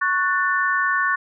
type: chord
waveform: sine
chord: F# minor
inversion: second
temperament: equal with one note detuned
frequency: 1108.7 / 1480 / 1778.4 Hz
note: C#6 / F#6 / A6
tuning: 0 / 0 / +18 cents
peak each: -22 dBFS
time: 0.01-1.16 s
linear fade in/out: 10 ms
effects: none